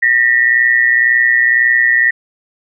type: tone pair together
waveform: sine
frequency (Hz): 1818 / 1939.9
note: A#6 / B6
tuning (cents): -44 / -32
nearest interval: minor second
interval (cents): 112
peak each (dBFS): -11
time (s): 0.02-2.11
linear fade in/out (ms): 10
effects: none